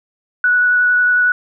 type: tone with vibrato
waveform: sine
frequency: 1473 Hz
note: F#6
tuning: 8 cents flat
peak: -10 dBFS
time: 0.44-1.32 s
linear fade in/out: 2 ms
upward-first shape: sine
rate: 11 Hz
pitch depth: 8 cents each way
effects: none